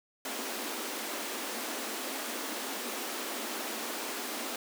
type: high-pass noise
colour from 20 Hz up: pink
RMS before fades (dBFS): -37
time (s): 0.25-4.56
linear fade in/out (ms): 2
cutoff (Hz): 220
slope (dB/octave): 96
effects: none